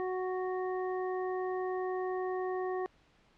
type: harmonic tone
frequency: 370 Hz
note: F#4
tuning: in tune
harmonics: 1 / 2 / 3 / 5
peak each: -33 / -39 / -43 / -47 dBFS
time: 0-2.86 s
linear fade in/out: 0 ms
effects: pink hiss -66 dBFS RMS until 3.37 s + low-pass 4000 Hz 12 dB/octave

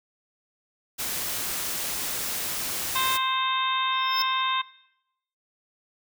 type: noise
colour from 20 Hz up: white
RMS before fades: -30 dBFS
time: 0.98-3.18 s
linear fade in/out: 20 ms
type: harmonic tone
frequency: 523.3 Hz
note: C5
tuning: in tune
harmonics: 2 / 3 / 4 / 5 / 6 / 7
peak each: -25 / -34 / -34 / -34 / -37 / -29 dBFS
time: 2.95-4.62 s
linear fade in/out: 10 ms
type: tone with exponential growth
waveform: square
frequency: 5260 Hz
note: E8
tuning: 5 cents flat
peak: -22 dBFS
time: 3.92-4.22 s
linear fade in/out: 1 ms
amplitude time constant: 64 ms
effects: noise-tail reverb RT60 0.8 s tail -20 dB re dry

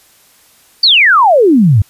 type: exponential sweep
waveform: sine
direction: down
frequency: 4724 to 92.5 Hz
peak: -4 dBFS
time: 0.83-1.82 s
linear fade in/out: 5 ms
effects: white hiss -47 dBFS RMS until 1.89 s + resampled to 32000 Hz

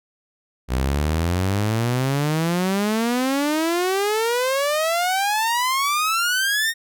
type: exponential sweep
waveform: sawtooth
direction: up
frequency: 61.2 to 1864.7 Hz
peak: -15 dBFS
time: 0.68-6.74 s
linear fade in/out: 50 ms
effects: none

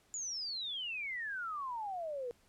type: exponential sweep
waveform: sine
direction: down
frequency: 7040 to 470 Hz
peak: -37 dBFS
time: 0.14-2.31 s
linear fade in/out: 0 ms
effects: pink hiss -69 dBFS RMS until 2.48 s + low-pass 12000 Hz 12 dB/octave

